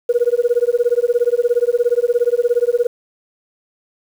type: tone with tremolo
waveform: sine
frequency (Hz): 480.5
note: B4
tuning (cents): -48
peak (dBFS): -8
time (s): 0.09-2.87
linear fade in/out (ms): 5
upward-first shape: sine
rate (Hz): 17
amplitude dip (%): 100
effects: tanh soft clip ceiling -6 dBFS + 7-bit